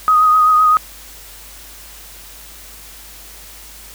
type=tone with vibrato; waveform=sine; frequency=1249 Hz; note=D#6; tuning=6 cents sharp; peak=-8 dBFS; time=0.08-0.77 s; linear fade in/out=0 ms; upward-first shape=triangle; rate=7.8 Hz; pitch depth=29 cents each way; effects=added 50 Hz sine -42 dBFS peak until 3.94 s + white hiss -38 dBFS RMS until 3.94 s